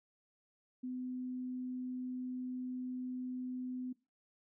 sine tone, 253 Hz, B3, 42 cents sharp, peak -38 dBFS, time 0.83-3.93 s, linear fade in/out 10 ms, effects noise-tail reverb RT60 0.3 s tail -21 dB re dry

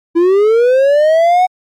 triangle linear sweep, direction up, 330 to 747 Hz, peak -5 dBFS, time 0.15-1.47 s, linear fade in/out 20 ms, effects Opus 48 kbps

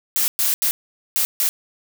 blue noise bursts at uneven times, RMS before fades -19 dBFS, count 5, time 0.16-0.28 / 0.39-0.54 / 0.62-0.71 / 1.16-1.25 / 1.4-1.49 s, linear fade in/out 0 ms, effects none

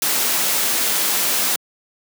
white noise, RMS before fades -19 dBFS, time 0.02-1.56 s, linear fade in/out 2 ms, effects high-pass 200 Hz 12 dB/octave

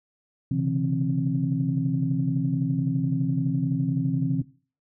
sine tone cluster, 130.8 / 142.6 / 166.3 / 265.4 Hz, C3 / C#3 / E3 / C4, 0 / +49 / +16 / +25 cents, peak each -27 dBFS, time 0.51-4.42 s, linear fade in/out 5 ms, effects noise-tail reverb RT60 0.4 s tail -19 dB re dry + tanh soft clip ceiling -11 dBFS

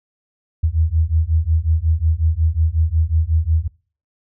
sine beating tone pair, 77.78 / 83.28 Hz, D#2 / E2, 0 / +18 cents, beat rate 5.5 Hz, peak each -17 dBFS, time 0.63-3.68 s, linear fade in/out 10 ms, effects noise-tail reverb RT60 0.4 s tail -24 dB re dry

